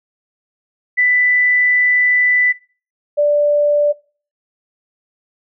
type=tone pair in turn; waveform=sine; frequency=1987 / 586.8 Hz; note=B6 / D5; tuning=+10 / -2 cents; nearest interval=octave + major sixth; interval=2112 cents; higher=first; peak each=-10 dBFS; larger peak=neither; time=0.97-2.53 / 3.17-3.93 s; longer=first; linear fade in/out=20 ms; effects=noise-tail reverb RT60 0.4 s tail -22 dB re dry